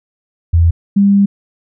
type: tone pair in turn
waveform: sine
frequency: 84 / 199.79 Hz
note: E2 / G3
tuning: +33 / +33 cents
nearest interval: octave + minor third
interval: 1500 cents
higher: second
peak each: -6 dBFS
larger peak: neither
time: 0.53-0.71 / 0.96-1.26 s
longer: second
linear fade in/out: 10 ms
effects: none